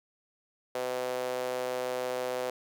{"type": "tone with high-pass filter", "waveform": "sawtooth", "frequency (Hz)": 126.3, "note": "B2", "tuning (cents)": 39, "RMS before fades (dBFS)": -33, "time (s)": [0.75, 2.5], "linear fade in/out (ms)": 2, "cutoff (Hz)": 520, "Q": 3.5, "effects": []}